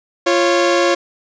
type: tone pair together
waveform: sawtooth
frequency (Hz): 346.5 / 550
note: F4 / C#5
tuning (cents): -14 / -14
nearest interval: minor sixth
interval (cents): 800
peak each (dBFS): -11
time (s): 0.26-0.95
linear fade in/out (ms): 10
effects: resampled to 16000 Hz + 8-bit

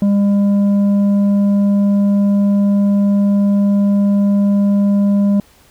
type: tone with tanh clipping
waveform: sine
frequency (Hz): 201.3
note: G3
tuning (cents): +46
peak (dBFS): -11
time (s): 0.02-5.4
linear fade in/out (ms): 2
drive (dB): 6
effects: pink hiss -49 dBFS RMS until 5.7 s

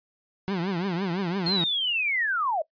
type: tone with vibrato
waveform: 30% pulse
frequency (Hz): 182.8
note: F#3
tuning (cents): -21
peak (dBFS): -23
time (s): 0.48-1.64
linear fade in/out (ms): 0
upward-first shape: triangle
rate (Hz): 5.9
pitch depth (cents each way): 200
type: linear sweep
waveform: sine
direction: down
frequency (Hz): 4280 to 588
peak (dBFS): -23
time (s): 1.46-2.62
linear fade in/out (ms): 5
effects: noise-tail reverb RT60 0.1 s tail -19 dB re dry + resampled to 11025 Hz

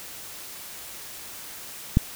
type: click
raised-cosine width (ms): 5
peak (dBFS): -4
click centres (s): 1.971
effects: white hiss -40 dBFS RMS until 2.15 s

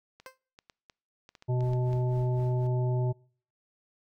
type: clicks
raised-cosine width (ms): 0.2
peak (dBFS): -33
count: 11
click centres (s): 0.2 / 0.262 / 0.589 / 0.698 / 0.898 / 1.291 / 1.352 / 1.424 / 1.607 / 1.734 / 1.931
type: tone with exponential decay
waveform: 15% pulse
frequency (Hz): 521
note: C5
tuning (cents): -7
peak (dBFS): -34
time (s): 0.26-0.38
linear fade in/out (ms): 2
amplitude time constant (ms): 25
type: harmonic tone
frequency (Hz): 125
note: B2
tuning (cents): +21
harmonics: 1 / 3 / 5 / 7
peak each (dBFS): -25 / -35 / -39 / -42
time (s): 1.48-3.13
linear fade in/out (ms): 20
type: noise with tremolo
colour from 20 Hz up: brown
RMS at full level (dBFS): -45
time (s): 1.62-2.67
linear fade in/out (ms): 2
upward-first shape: sine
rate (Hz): 4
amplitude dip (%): 80
effects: noise-tail reverb RT60 0.5 s tail -26 dB re dry

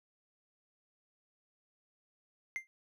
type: tone with exponential decay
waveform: triangle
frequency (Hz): 2093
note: C7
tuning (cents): 0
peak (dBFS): -29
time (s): 2.56-2.67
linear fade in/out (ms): 0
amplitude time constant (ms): 22
effects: none

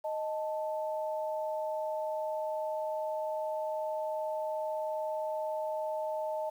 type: tone pair together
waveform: sine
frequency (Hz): 622.3 / 879.8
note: D#5 / A5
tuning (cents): 0 / 0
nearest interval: tritone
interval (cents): 600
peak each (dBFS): -33 / -37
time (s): 0.04-6.5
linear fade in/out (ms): 10
effects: 10-bit

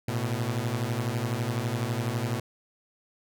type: beating tone pair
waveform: sawtooth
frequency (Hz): 111.7 / 123.7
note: A2 / B2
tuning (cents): +27 / +3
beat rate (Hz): 12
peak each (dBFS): -26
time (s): 0.08-2.4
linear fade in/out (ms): 5
effects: none

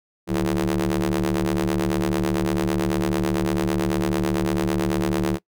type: ring-modulated tone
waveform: sawtooth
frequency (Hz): 75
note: D2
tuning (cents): +37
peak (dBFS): -13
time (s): 0.27-5.39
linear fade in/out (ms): 50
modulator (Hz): 258
effects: noise-tail reverb RT60 0.1 s tail -22 dB re dry

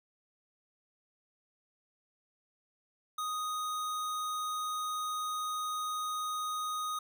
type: tone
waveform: square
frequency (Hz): 1244.5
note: D#6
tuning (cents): 0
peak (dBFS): -34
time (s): 3.18-6.99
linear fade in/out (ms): 5
effects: none

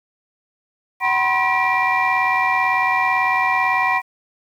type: tone cluster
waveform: sine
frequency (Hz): 756 / 977 / 1055 / 1932 / 2365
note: F#5 / B5 / C6 / B6 / D7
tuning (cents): +37 / -19 / +14 / -39 / +12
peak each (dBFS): -21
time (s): 1-4.02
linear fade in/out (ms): 50
effects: tanh soft clip ceiling -8 dBFS + 8-bit

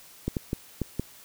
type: clicks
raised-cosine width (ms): 3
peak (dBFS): -14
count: 5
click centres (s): 0.28 / 0.368 / 0.531 / 0.817 / 0.996
effects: white hiss -51 dBFS RMS until 1.24 s

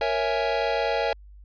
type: chord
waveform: square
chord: A# half-diminished seventh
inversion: none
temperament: equal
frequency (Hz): 466.2 / 554.4 / 659.3 / 830.6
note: A#4 / C#5 / E5 / G#5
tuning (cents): 0 / 0 / 0 / 0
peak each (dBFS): -29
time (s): 0.01-1.13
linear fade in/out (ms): 2
effects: added 50 Hz sine -44 dBFS peak until 1.44 s + resampled to 11025 Hz

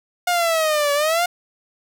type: exponential two-way sweep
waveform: sawtooth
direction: down then up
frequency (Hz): 718 to 568 to 718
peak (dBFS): -13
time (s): 0.27-1.26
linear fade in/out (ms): 5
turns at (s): 0.93
effects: none

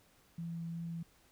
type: tone with vibrato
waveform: sine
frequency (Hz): 167.4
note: E3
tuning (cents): +27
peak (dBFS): -38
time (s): 0.38-1.03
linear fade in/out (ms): 5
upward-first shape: triangle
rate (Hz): 2.8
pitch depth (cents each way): 8
effects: pink hiss -67 dBFS RMS until 1.31 s

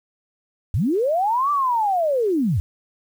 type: linear two-way sweep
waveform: sine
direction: up then down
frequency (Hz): 73.42 to 1183 to 73.42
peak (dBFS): -17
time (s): 0.74-2.6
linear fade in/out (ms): 0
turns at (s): 1.51
effects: 8-bit

